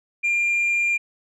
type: tone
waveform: sine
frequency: 2395 Hz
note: D7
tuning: 33 cents sharp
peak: -16 dBFS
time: 0.23-0.98 s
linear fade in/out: 20 ms
effects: tanh soft clip ceiling -17 dBFS